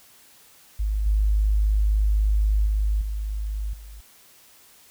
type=tone with level steps; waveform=sine; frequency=51.91 Hz; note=G#1; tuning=in tune; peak=-21 / -17 / -19 / -25 / -38 dBFS; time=0.79-4.01 s; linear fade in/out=10 ms; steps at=1.06 / 2.66 / 3.01 / 3.73 s; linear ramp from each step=5 ms; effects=white hiss -53 dBFS RMS until 4.9 s